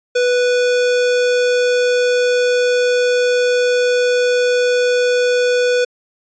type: tone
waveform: square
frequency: 493 Hz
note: B4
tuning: 3 cents flat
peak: -13 dBFS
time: 0.15-5.85 s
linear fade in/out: 10 ms
effects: resampled to 16000 Hz